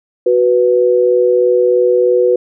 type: tone pair together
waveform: sine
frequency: 370 / 493.1 Hz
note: F#4 / B4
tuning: 0 / -3 cents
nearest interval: perfect fourth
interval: 497 cents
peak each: -12 / -10 dBFS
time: 0.26-2.36 s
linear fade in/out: 5 ms
effects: none